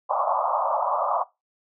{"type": "band-pass noise", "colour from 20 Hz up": "white", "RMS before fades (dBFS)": -24, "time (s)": [0.09, 1.24], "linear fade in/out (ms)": 20, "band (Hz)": [560, 1200], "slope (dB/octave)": 96, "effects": ["noise-tail reverb RT60 0.2 s tail -18 dB re dry"]}